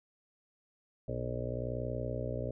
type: harmonic tone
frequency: 61 Hz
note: B1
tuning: 21 cents flat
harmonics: 1 / 2 / 4 / 5 / 6 / 7 / 8 / 9 / 10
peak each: -42 / -38 / -44 / -47 / -50 / -43 / -45 / -41 / -43 dBFS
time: 1.08-2.51 s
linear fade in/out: 5 ms
effects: none